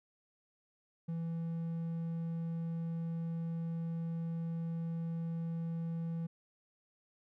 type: tone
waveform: triangle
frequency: 165.9 Hz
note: E3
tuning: 11 cents sharp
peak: -33 dBFS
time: 1.08-6.27 s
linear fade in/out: 10 ms
effects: none